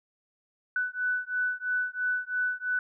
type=beating tone pair; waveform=sine; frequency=1491 / 1494 Hz; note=F#6 / F#6; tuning=+13 / +16 cents; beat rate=3 Hz; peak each=-30 dBFS; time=0.76-2.79 s; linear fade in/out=2 ms; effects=none